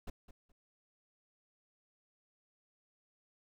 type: noise with echo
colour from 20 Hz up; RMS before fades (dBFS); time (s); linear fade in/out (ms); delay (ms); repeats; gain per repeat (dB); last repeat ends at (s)
brown; -41; 0.07-0.1; 5; 210; 2; -13; 0.52
effects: none